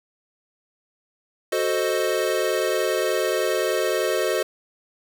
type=chord; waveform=square; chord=F# diminished seventh; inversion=none; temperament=equal with one note detuned; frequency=370 / 440 / 523.3 / 620.5 Hz; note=F#4 / A4 / C5 / Eb5; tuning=0 / 0 / 0 / -5 cents; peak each=-27 dBFS; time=1.52-4.43 s; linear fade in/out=5 ms; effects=none